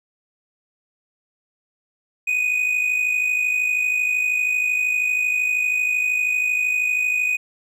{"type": "tone with amplitude modulation", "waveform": "triangle", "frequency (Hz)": 2489, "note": "D#7", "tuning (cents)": 0, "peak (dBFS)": -14, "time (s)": [2.27, 7.37], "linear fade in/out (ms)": 10, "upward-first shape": "sine", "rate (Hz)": 52.8, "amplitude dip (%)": 55, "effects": []}